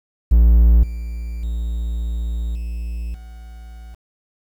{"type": "tone with level steps", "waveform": "triangle", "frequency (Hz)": 57.5, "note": "A#1", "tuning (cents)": -23, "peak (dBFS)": [-6, -22, -18, -21, -32], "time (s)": [0.31, 3.95], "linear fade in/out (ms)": 10, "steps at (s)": [0.83, 1.43, 2.55, 3.14], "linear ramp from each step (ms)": 5, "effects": ["8-bit"]}